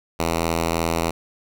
5% pulse tone, 83 Hz, E2, 12 cents sharp, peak -9 dBFS, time 0.19-1.11 s, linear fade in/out 10 ms, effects none

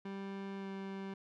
30% pulse tone with pitch glide, 196 to 194.31 Hz, G3 to G3, 0 to -15 cents, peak -38 dBFS, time 0.05-1.14 s, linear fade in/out 5 ms, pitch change -15 cents, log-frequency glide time 0.57-0.68 s, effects low-pass 3000 Hz 12 dB/octave

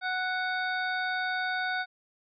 harmonic tone with a mistuned harmonic, 740 Hz, F#5, in tune, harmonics 1 / 2 / 3 / 5 / 6, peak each -33 / -30 / -39 / -40 / -45 dBFS, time 0.01-1.86 s, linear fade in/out 50 ms, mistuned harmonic 6, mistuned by +53 cents, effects none

